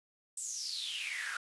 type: noise with high-pass filter sweep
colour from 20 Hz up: pink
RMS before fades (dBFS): -39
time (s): 0.37-1.37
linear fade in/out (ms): 5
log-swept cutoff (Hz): 8200 to 1400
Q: 8.4
effects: resampled to 24000 Hz